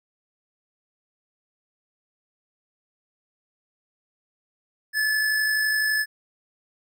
square tone with amplitude modulation, 1728 Hz, A6, 32 cents flat, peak -20 dBFS, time 4.93-6.06 s, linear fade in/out 50 ms, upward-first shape sine, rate 51.9 Hz, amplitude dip 30%, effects none

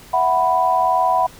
sine chord, E suspended second, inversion none, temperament just, 659.3 / 741.7 / 988.9 Hz, E5 / F#5 / B5, 0 / +4 / +2 cents, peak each -22 / -17 / -17 dBFS, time 0.13-1.27 s, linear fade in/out 10 ms, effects pink hiss -43 dBFS RMS until 1.39 s

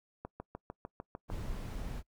click train, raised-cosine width 1 ms, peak -27 dBFS, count 8, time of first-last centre 0.25-1.301 s, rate 6.66 Hz
brown noise, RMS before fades -39 dBFS, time 1.28-2.03 s, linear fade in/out 50 ms
effects noise-tail reverb RT60 0.1 s tail -24 dB re dry

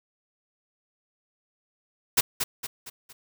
white noise with echo, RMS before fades -19 dBFS, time 2.17-2.21 s, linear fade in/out 10 ms, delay 230 ms, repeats 4, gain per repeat -7 dB, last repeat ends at 3.13 s, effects none

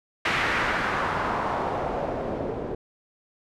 white noise with low-pass filter sweep, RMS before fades -27 dBFS, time 0.25-2.75 s, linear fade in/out 5 ms, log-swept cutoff 2100 to 440 Hz, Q 1.7, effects none

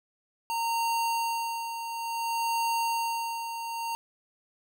square tone with tremolo, 922 Hz, A#5, 19 cents flat, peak -26 dBFS, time 0.5-3.95 s, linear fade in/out 0 ms, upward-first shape sine, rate 0.57 Hz, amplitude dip 60%, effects none

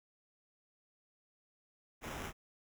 pink noise with sample-and-hold, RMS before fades -43 dBFS, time 2.01-2.33 s, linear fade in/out 50 ms, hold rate 4410 Hz, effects none

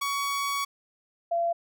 sawtooth / sine tone pair in turn, 1124 / 681.6 Hz, C#6 / F5, +24 / -42 cents, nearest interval major sixth, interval 866 cents, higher first, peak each -23 dBFS, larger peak neither, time 0.01-0.65 / 1.31-1.53 s, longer first, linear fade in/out 10 ms, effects none

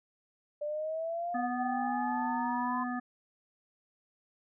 sine exponential sweep, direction up, 587.3 to 1030 Hz, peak -32 dBFS, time 0.61-2.84 s, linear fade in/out 10 ms
harmonic tone, 246.9 Hz, B3, in tune, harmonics 1 / 3 / 5 / 7, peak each -34 / -39 / -41 / -42 dBFS, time 1.34-3 s, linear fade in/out 10 ms
effects none

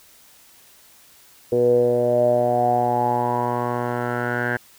10% pulse tone with low-pass filter sweep, 121.4 Hz, B2, 29 cents flat, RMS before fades -20 dBFS, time 1.52-4.57 s, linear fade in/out 5 ms, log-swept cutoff 450 to 1600 Hz, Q 8.4, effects white hiss -51 dBFS RMS until 4.78 s

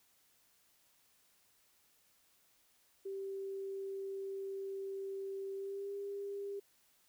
sine tone with pitch glide, 389.9 to 400.4 Hz, G4 to G4, -9 to +37 cents, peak -39 dBFS, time 3.05-6.6 s, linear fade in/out 10 ms, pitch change +46 cents, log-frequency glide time 5.54-5.93 s, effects white hiss -71 dBFS RMS until 7.08 s

